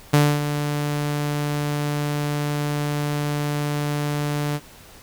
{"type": "tone with ADSR envelope", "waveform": "sawtooth", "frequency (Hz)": 146.83, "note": "D3", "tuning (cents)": 0, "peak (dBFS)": -8, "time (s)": [0.13, 4.6], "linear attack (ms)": 10, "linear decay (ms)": 250, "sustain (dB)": -10, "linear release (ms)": 48, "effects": ["pink hiss -46 dBFS RMS until 5.02 s"]}